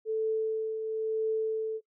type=tone with tremolo; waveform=sine; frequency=440 Hz; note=A4; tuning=in tune; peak=-25 dBFS; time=0.05-1.81 s; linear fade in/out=50 ms; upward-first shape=triangle; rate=1 Hz; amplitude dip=50%; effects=noise-tail reverb RT60 0.1 s tail -22 dB re dry